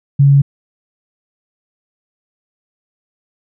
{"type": "tone", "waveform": "sine", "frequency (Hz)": 140, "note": "C#3", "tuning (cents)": 18, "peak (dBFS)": -5, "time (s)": [0.19, 0.42], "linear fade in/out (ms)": 10, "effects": []}